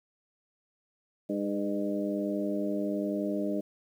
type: harmonic tone with a mistuned harmonic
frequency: 101.1 Hz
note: G#2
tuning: 46 cents flat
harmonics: 2 / 3 / 4 / 5 / 6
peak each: -33 / -32 / -38 / -40 / -35 dBFS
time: 1.29-3.61 s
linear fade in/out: 10 ms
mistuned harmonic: 5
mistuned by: -32 cents
effects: 10-bit